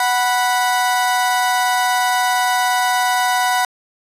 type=tone pair together; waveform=30% pulse; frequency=740 / 983.8 Hz; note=F#5 / B5; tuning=0 / -7 cents; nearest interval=perfect fourth; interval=493 cents; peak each=-14 / -16 dBFS; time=0-3.65 s; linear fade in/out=2 ms; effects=resampled to 32000 Hz